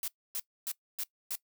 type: noise bursts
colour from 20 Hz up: blue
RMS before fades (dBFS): -35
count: 5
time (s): 0.03-1.355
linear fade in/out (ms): 2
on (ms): 49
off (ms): 270
effects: noise-tail reverb RT60 0.1 s tail -20 dB re dry